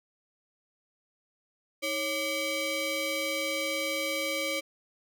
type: ring-modulated tone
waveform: sawtooth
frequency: 869 Hz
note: A5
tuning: 22 cents flat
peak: -22 dBFS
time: 1.82-4.61 s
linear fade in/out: 20 ms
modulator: 1420 Hz
effects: none